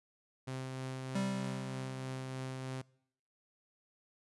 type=tone with tremolo; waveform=sawtooth; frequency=130.81 Hz; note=C3; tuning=in tune; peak=-34 dBFS; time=0.47-2.82 s; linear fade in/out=10 ms; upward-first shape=triangle; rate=3.2 Hz; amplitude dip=25%
type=tone with exponential decay; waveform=square; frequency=195.1 Hz; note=G3; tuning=8 cents flat; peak=-32 dBFS; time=1.15-2.67 s; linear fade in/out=5 ms; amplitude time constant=330 ms
effects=noise-tail reverb RT60 0.7 s tail -24 dB re dry + resampled to 24000 Hz